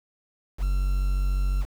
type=tone with quantisation; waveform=triangle; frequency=47.11 Hz; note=F#1; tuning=32 cents sharp; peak=-19 dBFS; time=0.58-1.66 s; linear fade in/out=50 ms; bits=7; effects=none